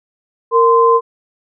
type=tone pair together; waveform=sine; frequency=462.6 / 1035 Hz; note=A#4 / C6; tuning=-13 / -19 cents; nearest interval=octave + major second; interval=1394 cents; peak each=-10 dBFS; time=0.51-1.01 s; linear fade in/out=50 ms; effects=none